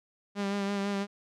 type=tone with vibrato; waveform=sawtooth; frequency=200 Hz; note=G3; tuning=35 cents sharp; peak=-25 dBFS; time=0.35-1.07 s; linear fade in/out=50 ms; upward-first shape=sine; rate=6 Hz; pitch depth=26 cents each way; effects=low-pass 6000 Hz 12 dB/octave